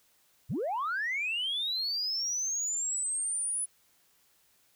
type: linear sweep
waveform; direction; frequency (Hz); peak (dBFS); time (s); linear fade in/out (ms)
sine; up; 76.7 to 10030; -28; 0.49-3.66; 20
effects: tanh soft clip ceiling -26 dBFS + white hiss -67 dBFS RMS until 4.75 s